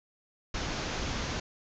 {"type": "low-pass noise", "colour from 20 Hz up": "pink", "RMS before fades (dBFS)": -34, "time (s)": [0.54, 1.4], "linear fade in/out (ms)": 5, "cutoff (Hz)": 6800, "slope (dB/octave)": 96, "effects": []}